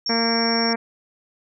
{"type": "tone", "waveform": "sine", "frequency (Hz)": 5500, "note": "F8", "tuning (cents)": -27, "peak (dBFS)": -22, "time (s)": [0.06, 0.73], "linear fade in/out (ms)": 2}
{"type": "harmonic tone", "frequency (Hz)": 230, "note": "A#3", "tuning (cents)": -23, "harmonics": [1, 2, 3, 4, 5, 6, 7, 8, 9, 10], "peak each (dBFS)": [-23, -26, -28, -30, -34, -36, -32, -34, -35, -34], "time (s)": [0.09, 0.76], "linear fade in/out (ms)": 10}
{"effects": []}